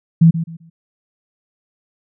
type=tone with echo; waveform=sine; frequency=164.81 Hz; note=E3; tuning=in tune; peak=-5 dBFS; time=0.21-0.31 s; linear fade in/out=10 ms; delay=130 ms; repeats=3; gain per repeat=-12 dB; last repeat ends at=0.7 s; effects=none